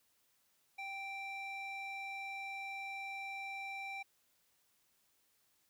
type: tone with band-pass filter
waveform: square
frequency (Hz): 784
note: G5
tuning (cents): 0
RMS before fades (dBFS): -44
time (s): 0.78-4.03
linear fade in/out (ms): 10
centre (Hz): 1900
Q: 4.4
effects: white hiss -75 dBFS RMS until 5.69 s